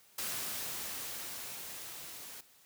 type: noise with level ramp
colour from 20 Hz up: white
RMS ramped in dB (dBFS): -37 to -48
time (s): 0.18-2.41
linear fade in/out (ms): 5
effects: white hiss -63 dBFS RMS until 2.65 s + high-pass 60 Hz 12 dB/octave